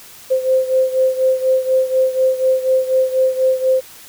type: beating tone pair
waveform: sine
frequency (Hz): 519 / 523.1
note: C5 / C5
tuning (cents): -14 / -1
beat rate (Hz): 4.1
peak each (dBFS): -14 / -18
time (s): 0.3-3.81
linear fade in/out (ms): 20
effects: white hiss -40 dBFS RMS until 4.08 s